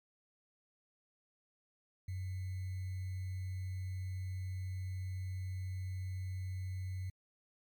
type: tone with sample-and-hold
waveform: sine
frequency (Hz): 93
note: F#2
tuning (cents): +9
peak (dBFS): -37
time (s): 2.08-7.1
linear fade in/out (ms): 5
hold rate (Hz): 2100
effects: MP3 96 kbps